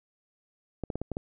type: clicks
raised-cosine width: 2 ms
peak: -19 dBFS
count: 6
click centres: 0.837 / 0.902 / 0.956 / 1.016 / 1.117 / 1.169 s
effects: none